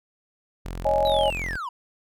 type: tone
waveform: sawtooth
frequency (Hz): 43.65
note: F1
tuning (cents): 0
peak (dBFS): -27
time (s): 0.65-1.57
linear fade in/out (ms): 10
type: chord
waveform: sine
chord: C# suspended second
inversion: none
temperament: just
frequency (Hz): 554.4 / 623.7 / 831.5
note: C#5 / D#5 / G#5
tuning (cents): 0 / +4 / +2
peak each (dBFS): -23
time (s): 0.85-1.3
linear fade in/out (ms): 5
type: linear sweep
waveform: triangle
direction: down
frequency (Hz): 4000 to 932.3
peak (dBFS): -27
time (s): 1.05-1.69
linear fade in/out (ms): 5
effects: none